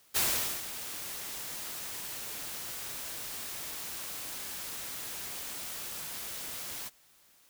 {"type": "noise with ADSR envelope", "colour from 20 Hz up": "white", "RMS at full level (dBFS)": -27, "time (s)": [0.14, 6.9], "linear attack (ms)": 25, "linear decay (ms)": 450, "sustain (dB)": -13, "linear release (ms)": 29, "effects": ["white hiss -63 dBFS RMS until 7.49 s"]}